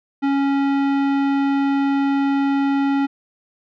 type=tone with tanh clipping; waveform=sine; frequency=277.2 Hz; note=C#4; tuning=in tune; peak=-18 dBFS; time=0.22-3.07 s; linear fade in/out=20 ms; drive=17 dB; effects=none